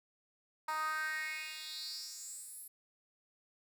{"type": "tone with high-pass filter sweep", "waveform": "10% pulse", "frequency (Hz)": 311.1, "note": "D#4", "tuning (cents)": 0, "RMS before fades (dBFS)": -41, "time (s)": [0.68, 2.68], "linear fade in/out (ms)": 5, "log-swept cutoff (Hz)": [1000, 12000], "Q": 4.8, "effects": []}